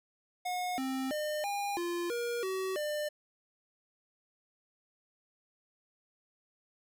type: tone with pitch steps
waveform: square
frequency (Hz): 724 / 263.6 / 605 / 809 / 346.6 / 475.3 / 378.7 / 598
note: F#5 / C4 / D#5 / G#5 / F4 / A#4 / F#4 / D5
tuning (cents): -38 / +13 / -49 / -46 / -13 / +34 / +40 / +31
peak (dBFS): -33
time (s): 0.45-3.09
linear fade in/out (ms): 10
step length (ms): 330
effects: none